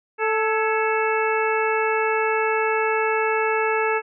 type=harmonic tone with a mistuned harmonic; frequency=440 Hz; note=A4; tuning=in tune; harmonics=1 / 2 / 3 / 4 / 5 / 6; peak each=-22 / -25 / -27 / -28 / -29 / -30 dBFS; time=0.18-4.02 s; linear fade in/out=50 ms; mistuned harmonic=4; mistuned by=-79 cents; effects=none